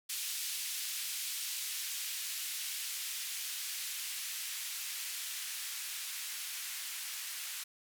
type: noise with band-pass filter sweep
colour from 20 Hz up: violet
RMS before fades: -40 dBFS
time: 0.09-7.64 s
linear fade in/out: 10 ms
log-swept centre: 2800 to 1800 Hz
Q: 0.94
effects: none